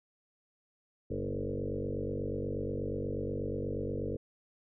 sine tone with frequency modulation, 276.9 Hz, C#4, 2 cents flat, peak -32 dBFS, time 1.1-4.17 s, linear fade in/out 10 ms, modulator 48.3 Hz, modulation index 4.9, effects none

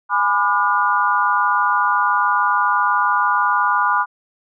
sine chord, G# diminished seventh, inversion none, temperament just, 830.6 / 996.7 / 1196.1 / 1435.3 Hz, G#5 / B5 / D6 / F6, 0 / +16 / +31 / +47 cents, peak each -23 / -18 / -19 / -20 dBFS, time 0.09-4.06 s, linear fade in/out 50 ms, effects none

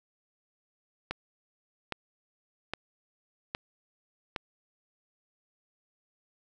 click train, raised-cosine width 0.3 ms, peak -16 dBFS, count 5, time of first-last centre 1.11-4.362 s, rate 1.23 Hz, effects none

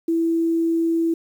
sine tone, 330.8 Hz, E4, 6 cents sharp, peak -17 dBFS, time 0.08-1.14 s, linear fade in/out 5 ms, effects 8-bit

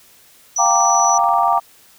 sine tone, 5920 Hz, F#8, in tune, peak -17 dBFS, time 0.56-1.18 s, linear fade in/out 5 ms
sine chord, G minor seventh, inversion third, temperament equal, 698.5 / 784 / 932.3 / 1174.7 Hz, F5 / G5 / Bb5 / D6, 0 / 0 / 0 / 0 cents, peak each -18 dBFS, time 0.58-1.6 s, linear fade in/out 20 ms
click train, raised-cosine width 0.5 ms, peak -23 dBFS, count 20, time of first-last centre 0.66-1.578 s, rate 20.7 Hz
effects white hiss -49 dBFS RMS until 1.98 s

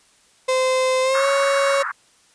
35% pulse tone with pitch glide, 517 to 554.1 Hz, C5 to C#5, -21 to -1 cents, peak -15 dBFS, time 0.48-1.83 s, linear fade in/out 10 ms, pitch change +120 cents, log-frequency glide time 1.02-1.27 s
pink band-pass noise, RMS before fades -26 dBFS, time 1.14-1.92 s, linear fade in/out 10 ms, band 1100 to 1700 Hz, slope 48 dB/octave
effects white hiss -56 dBFS RMS until 2.34 s + resampled to 22050 Hz

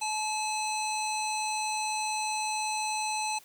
harmonic tone with a mistuned harmonic, 862 Hz, A5, 36 cents flat, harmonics 1 / 3 / 5 / 7 / 9 / 10, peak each -31 / -36 / -38 / -39 / -41 / -41 dBFS, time 0.01-3.39 s, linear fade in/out 10 ms, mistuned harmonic 5, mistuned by -98 cents, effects white hiss -56 dBFS RMS until 3.44 s

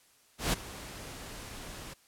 pink noise with ADSR envelope, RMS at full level -27 dBFS, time 0.38-1.94 s, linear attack 150 ms, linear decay 15 ms, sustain -17 dB, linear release 10 ms, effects white hiss -64 dBFS RMS until 2.07 s + low-pass 12000 Hz 12 dB/octave

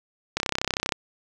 click train, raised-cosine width 0.2 ms, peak -6 dBFS, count 19, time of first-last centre 0.37-0.922 s, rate 32.6 Hz, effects none

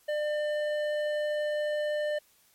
sine tone with hard clipping, 599 Hz, D5, 34 cents sharp, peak -29 dBFS, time 0.08-2.19 s, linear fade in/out 10 ms, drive 10 dB, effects white hiss -64 dBFS RMS until 2.54 s + MP3 64 kbps

